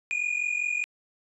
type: tone pair together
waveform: triangle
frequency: 2423 / 2468 Hz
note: D#7 / D#7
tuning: -47 / -15 cents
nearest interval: unison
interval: 32 cents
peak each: -27 dBFS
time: 0.11-0.84 s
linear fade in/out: 0 ms
effects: resampled to 24000 Hz